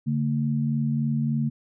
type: tone pair together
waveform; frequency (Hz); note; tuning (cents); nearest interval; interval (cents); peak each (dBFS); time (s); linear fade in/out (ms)
sine; 143.2 / 226.6; D3 / A#3; -43 / -49; minor sixth; 794; -24 / -25; 0.06-1.5; 20
effects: none